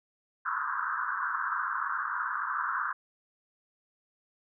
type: band-pass noise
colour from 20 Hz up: white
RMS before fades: -32 dBFS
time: 0.45-2.93 s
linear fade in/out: 10 ms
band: 990 to 1600 Hz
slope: 96 dB/octave
effects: none